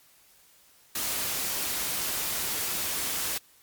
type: noise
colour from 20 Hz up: white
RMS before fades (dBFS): -30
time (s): 0.95-3.38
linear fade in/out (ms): 5
effects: white hiss -59 dBFS RMS until 3.62 s + MP3 96 kbps